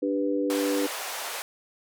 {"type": "chord", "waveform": "sine", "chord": "G major", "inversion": "second", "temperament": "equal", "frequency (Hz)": [293.7, 392, 493.9], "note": ["D4", "G4", "B4"], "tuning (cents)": [0, 0, 0], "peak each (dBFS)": [-26, -31, -28], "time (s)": [0.02, 0.87], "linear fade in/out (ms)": 10}
{"type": "band-pass noise", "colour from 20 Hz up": "pink", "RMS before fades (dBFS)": -34, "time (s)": [0.5, 1.42], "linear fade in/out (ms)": 0, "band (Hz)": [550, 16000], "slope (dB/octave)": 24}
{"effects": []}